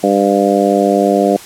harmonic tone, 100 Hz, G2, 35 cents sharp, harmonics 2 / 3 / 4 / 5 / 6 / 7, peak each -16 / -16 / -16 / -16 / -16 / -16 dBFS, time 0.03-1.37 s, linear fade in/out 10 ms, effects white hiss -34 dBFS RMS until 1.45 s + low-pass 11000 Hz 12 dB/octave

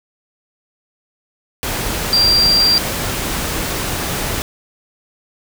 sine tone in noise, 4732 Hz, D8, 12 cents sharp, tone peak -10 dBFS, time 2.13-2.78 s, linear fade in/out 0 ms, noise pink, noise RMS -21 dBFS, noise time 1.63-4.42 s, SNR +8 dB, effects none

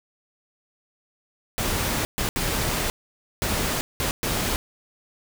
pink noise bursts at uneven times, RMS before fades -25 dBFS, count 6, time 1.58-2.05 / 2.18-2.29 / 2.36-2.9 / 3.42-3.81 / 4-4.11 / 4.23-4.56 s, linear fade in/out 0 ms, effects none

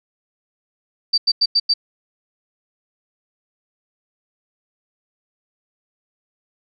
sine tone bursts, 4646 Hz, D8, 20 cents flat, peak -12 dBFS, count 5, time 1.13-1.739 s, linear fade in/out 10 ms, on 49 ms, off 91 ms, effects none

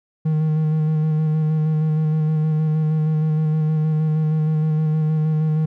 triangle tone with vibrato, 155.56 Hz, D#3, in tune, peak -14 dBFS, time 0.25-5.66 s, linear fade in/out 10 ms, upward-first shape square, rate 6.4 Hz, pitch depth 17 cents each way, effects none

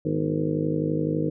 harmonic tone with a mistuned harmonic, 51.91 Hz, G#1, in tune, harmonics 2 / 3 / 4 / 5 / 6 / 7 / 8 / 9 / 10, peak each -39 / -27 / -37 / -33 / -27 / -37 / -35 / -30 / -35 dBFS, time 0.05-1.3 s, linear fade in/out 5 ms, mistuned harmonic 5, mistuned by -87 cents, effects none

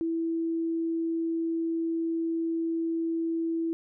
sine tone, 329.6 Hz, E4, in tune, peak -26 dBFS, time 0.01-3.73 s, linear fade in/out 0 ms, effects none

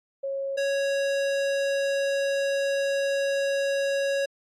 sine / square tone pair in turn, 547 / 554 Hz, C#5 / C#5, -23 / -1 cents, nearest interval unison, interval 22 cents, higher second, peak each -27 / -24 dBFS, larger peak second, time 0.23-0.57 / 0.57-4.26 s, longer second, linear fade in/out 10 ms, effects low-pass 7000 Hz 12 dB/octave + AAC 64 kbps

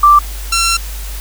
sine / 10% pulse tone pair in turn, 1174.7 / 1357.1 Hz, D6 / E6, 0 / +50 cents, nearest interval major second, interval 250 cents, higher second, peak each -3 dBFS, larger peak neither, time 0.03-0.19 / 0.52-0.77 s, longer second, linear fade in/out 5 ms, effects added 50 Hz sine -22 dBFS peak until 1.2 s + white hiss -31 dBFS RMS until 1.2 s

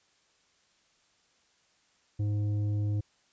triangle tone with tanh clipping, 103.83 Hz, G#2, in tune, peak -28 dBFS, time 2.19-3.01 s, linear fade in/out 10 ms, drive 12 dB, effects white hiss -68 dBFS RMS until 3.32 s + resampled to 16000 Hz

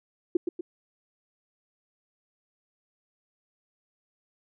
sine tone with echo, 349.2 Hz, F4, in tune, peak -18 dBFS, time 0.35-0.37 s, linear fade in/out 5 ms, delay 120 ms, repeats 2, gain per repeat -6 dB, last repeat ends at 0.61 s, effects none

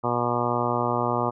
harmonic tone, 120.7 Hz, B2, 39 cents flat, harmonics 1 / 2 / 3 / 4 / 5 / 6 / 7 / 8 / 9 / 10, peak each -31 / -31 / -31 / -31 / -31 / -31 / -31 / -31 / -31 / -31 dBFS, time 0.03-1.31 s, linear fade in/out 20 ms, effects none

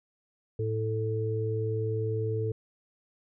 harmonic tone, 110 Hz, A2, in tune, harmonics 1 / 3 / 4, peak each -29 / -41 / -31 dBFS, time 0.59-2.52 s, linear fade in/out 5 ms, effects none

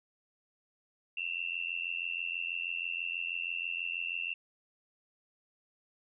sine tone with amplitude modulation, 2712 Hz, E7, 49 cents sharp, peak -29 dBFS, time 1.17-4.34 s, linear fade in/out 5 ms, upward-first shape sine, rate 86.2 Hz, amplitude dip 100%, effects none

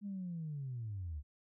sine linear sweep, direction down, 207.7 to 68.1 Hz, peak -38 dBFS, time 0.01-1.23 s, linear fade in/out 50 ms, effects tanh soft clip ceiling -34 dBFS

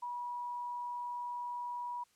sine tone, 970 Hz, B5, 31 cents flat, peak -37 dBFS, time 0.02-2.04 s, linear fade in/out 10 ms, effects white hiss -71 dBFS RMS until 2.15 s + low-pass 10000 Hz 12 dB/octave

